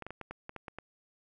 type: clicks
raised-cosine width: 0.5 ms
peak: -26 dBFS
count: 9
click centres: 0.023 / 0.066 / 0.106 / 0.213 / 0.31 / 0.494 / 0.563 / 0.682 / 0.786 s
effects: none